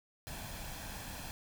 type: noise with comb filter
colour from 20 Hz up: pink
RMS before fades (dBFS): -44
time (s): 0.27-1.31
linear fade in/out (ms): 0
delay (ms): 1.2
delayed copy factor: +0.5
effects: none